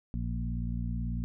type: harmonic tone with a mistuned harmonic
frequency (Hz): 58.27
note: A#1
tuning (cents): 0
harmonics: 1 / 2 / 3 / 4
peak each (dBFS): -33 / -36 / -38 / -39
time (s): 0.14-1.24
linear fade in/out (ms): 0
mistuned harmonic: 1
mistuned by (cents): -49
effects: none